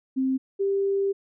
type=tone pair in turn; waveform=sine; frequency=263.2 / 394.4 Hz; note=C4 / G4; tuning=+10 / +11 cents; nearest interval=perfect fifth; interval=701 cents; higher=second; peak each=-21 dBFS; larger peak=neither; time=0.16-0.38 / 0.59-1.13 s; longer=second; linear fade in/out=20 ms; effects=none